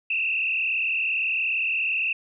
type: tone with frequency modulation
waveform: sine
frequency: 2637 Hz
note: E7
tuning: in tune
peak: -22 dBFS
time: 0.1-2.13 s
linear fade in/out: 5 ms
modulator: 38.7 Hz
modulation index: 3
effects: none